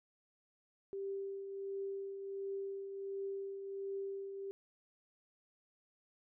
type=tone with tremolo; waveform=sine; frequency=392.7 Hz; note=G4; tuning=3 cents sharp; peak=-37 dBFS; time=0.93-4.51 s; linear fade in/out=0 ms; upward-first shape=triangle; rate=1.4 Hz; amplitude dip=50%; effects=none